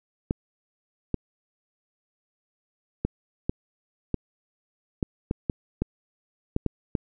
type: clicks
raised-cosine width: 3 ms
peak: -11 dBFS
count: 12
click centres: 0.309 / 1.143 / 3.05 / 3.495 / 4.143 / 5.028 / 5.311 / 5.498 / 5.82 / 6.564 / 6.663 / 6.952 s
effects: none